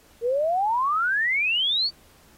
sine exponential sweep, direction up, 454.1 to 4642 Hz, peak -20 dBFS, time 0.21-1.91 s, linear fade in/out 50 ms, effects pink hiss -56 dBFS RMS until 2.37 s + AAC 48 kbps

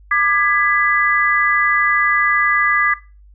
sine chord, G# diminished, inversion second, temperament just, 1196.1 / 1661.2 / 1993.5 Hz, D6 / G#6 / B6, +31 / 0 / +16 cents, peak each -17 dBFS, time 0.11-2.94 s, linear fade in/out 5 ms, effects noise-tail reverb RT60 0.3 s tail -18 dB re dry + added 50 Hz sine -42 dBFS peak until 3.34 s

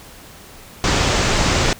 pink low-pass noise, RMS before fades -17 dBFS, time 0.84-1.73 s, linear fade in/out 0 ms, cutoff 7600 Hz, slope 48 dB/octave, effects pink hiss -41 dBFS RMS until 1.79 s

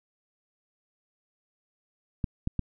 clicks, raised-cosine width 5 ms, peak -15 dBFS, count 3, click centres 2.242 / 2.474 / 2.593 s, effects none

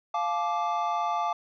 triangle chord, D minor, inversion first, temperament equal with one note detuned, 698.5 / 862.4 / 1174.7 Hz, F5 / A5 / D6, 0 / -35 / 0 cents, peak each -28 dBFS, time 0.14-1.33 s, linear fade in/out 5 ms, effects resampled to 16000 Hz

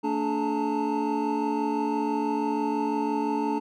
triangle tone cluster, 224.9 / 290.3 / 427 / 865 / 911 Hz, A3 / D4 / G#4 / A5 / A#5, +38 / -20 / +48 / -30 / -40 cents, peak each -30 / -26 / -30 / -31 / -29 dBFS, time 0.03-3.6 s, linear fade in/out 20 ms, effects none

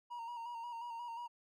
triangle tone with vibrato, 941 Hz, A#5, 16 cents sharp, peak -40 dBFS, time 0.1-1.28 s, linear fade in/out 20 ms, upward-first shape square, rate 5.6 Hz, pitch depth 36 cents each way, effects none

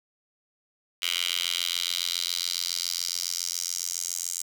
10% pulse tone with high-pass filter sweep, 87.2 Hz, F2, 2 cents flat, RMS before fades -30 dBFS, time 1.02-4.42 s, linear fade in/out 5 ms, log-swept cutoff 2900 to 7000 Hz, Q 2.9, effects none

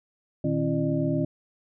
sine tone cluster, 117.1 / 154.5 / 268.8 / 336.1 / 603 Hz, A#2 / D#3 / C4 / E4 / D5, +8 / -12 / +47 / +34 / +46 cents, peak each -33 / -27 / -27 / -30 / -31 dBFS, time 0.44-1.25 s, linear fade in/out 5 ms, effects none

